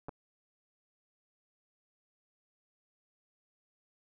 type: clicks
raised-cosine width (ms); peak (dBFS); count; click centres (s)
1; -28; 2; 0.085 / 0.092
effects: none